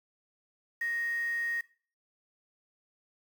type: tone with quantisation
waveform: sine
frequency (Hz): 1867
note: A#6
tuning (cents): +2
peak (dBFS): -30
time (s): 0.81-1.61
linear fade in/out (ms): 5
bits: 8
effects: noise-tail reverb RT60 0.4 s tail -18 dB re dry